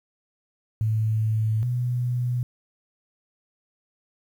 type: tone pair in turn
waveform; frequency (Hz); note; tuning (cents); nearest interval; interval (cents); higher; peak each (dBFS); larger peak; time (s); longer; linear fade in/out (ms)
sine; 109.7 / 123.13; A2 / B2; -5 / -5; major second; 200; second; -20 / -22; first; 0.81-1.63 / 1.63-2.43; first; 0
effects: 9-bit